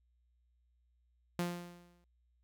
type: tone with exponential decay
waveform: sawtooth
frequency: 174.8 Hz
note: F3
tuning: 2 cents sharp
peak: -27 dBFS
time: 1.39-2.04 s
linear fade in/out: 0 ms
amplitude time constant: 140 ms
effects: added 60 Hz sine -70 dBFS peak until 2.43 s